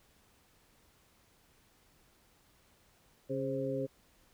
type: harmonic tone with a mistuned harmonic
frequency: 136.4 Hz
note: C#3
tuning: 28 cents flat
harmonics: 1 / 2 / 3 / 4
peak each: -40 / -38 / -38 / -36 dBFS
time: 3.29-3.87 s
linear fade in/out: 20 ms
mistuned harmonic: 4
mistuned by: -52 cents
effects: pink hiss -67 dBFS RMS until 4.33 s